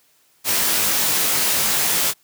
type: noise with comb filter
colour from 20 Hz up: white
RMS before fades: -19 dBFS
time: 0.44-2.14 s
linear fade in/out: 50 ms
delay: 19 ms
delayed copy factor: +0.7
effects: white hiss -59 dBFS RMS until 2.23 s + high-pass 80 Hz 12 dB/octave